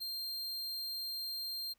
45% pulse tone, 4186 Hz, C8, in tune, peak -37 dBFS, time 0-1.74 s, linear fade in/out 20 ms, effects pink hiss -75 dBFS RMS until 1.78 s

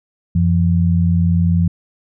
sine tone pair together, 90.7 / 170.85 Hz, F#2 / F3, -34 / -38 cents, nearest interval major seventh, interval 1096 cents, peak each -14 dBFS, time 0.35-1.68 s, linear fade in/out 5 ms, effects none

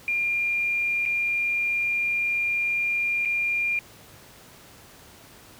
sine tone with dropouts, 2400 Hz, D7, 37 cents sharp, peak -22 dBFS, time 0.08-3.79 s, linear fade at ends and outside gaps 1 ms, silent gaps 1.054-1.06 / 3.251-3.256 s, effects pink hiss -49 dBFS RMS until 5.59 s + high-pass 60 Hz 12 dB/octave

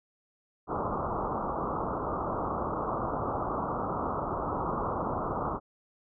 white low-pass noise, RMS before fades -32 dBFS, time 0.67-5.6 s, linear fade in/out 50 ms, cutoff 1300 Hz, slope 96 dB/octave, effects none

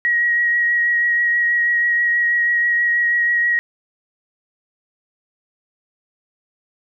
sine tone with vibrato, 1900 Hz, A#6, 33 cents sharp, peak -14 dBFS, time 0.05-3.59 s, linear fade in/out 0 ms, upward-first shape triangle, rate 6.2 Hz, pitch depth 17 cents each way, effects none

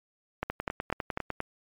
two click trains, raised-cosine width 0.5 ms, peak -14 / -15 dBFS, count 4 / 10, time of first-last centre 0.43-1.174 / 0.5-1.404 s, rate 4.03 / 9.96 Hz, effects MP3 96 kbps

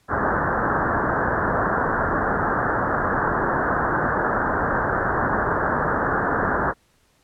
white low-pass noise, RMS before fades -22 dBFS, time 0.08-6.74 s, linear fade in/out 50 ms, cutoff 1700 Hz, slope 96 dB/octave, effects pink hiss -62 dBFS RMS until 7.23 s + low-pass 12000 Hz 12 dB/octave

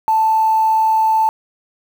sine tone with quantisation, 881 Hz, A5, 2 cents sharp, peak -11 dBFS, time 0.08-1.29 s, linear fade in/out 0 ms, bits 6, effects none

